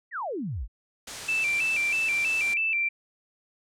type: exponential sweep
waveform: sine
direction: down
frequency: 2029 to 42.28 Hz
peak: -29 dBFS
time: 0.11-0.68 s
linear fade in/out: 50 ms
type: low-pass noise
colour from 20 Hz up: white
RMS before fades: -40 dBFS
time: 1.07-2.54 s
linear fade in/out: 5 ms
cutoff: 8800 Hz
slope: 24 dB/octave
type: tone with vibrato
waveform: sine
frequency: 2494 Hz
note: D#7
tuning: 3 cents sharp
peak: -23 dBFS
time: 1.28-2.89 s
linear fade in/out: 10 ms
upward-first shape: square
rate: 3.1 Hz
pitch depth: 100 cents each way
effects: none